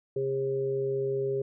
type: harmonic tone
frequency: 134.7 Hz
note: C#3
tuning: 49 cents flat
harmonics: 1 / 3 / 4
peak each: -36 / -27 / -38 dBFS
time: 0.16-1.42 s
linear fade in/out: 5 ms
effects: none